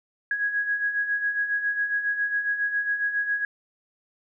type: beating tone pair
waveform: sine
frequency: 1653 / 1660.3 Hz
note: G#6 / G#6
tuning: -9 / -1 cents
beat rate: 7.3 Hz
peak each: -31 / -24 dBFS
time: 0.31-3.45 s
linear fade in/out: 2 ms
effects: none